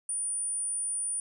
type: tone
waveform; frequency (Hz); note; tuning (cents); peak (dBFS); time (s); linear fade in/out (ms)
sine; 9397; D9; 0; -27; 0.09-1.2; 2
effects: tanh soft clip ceiling -28 dBFS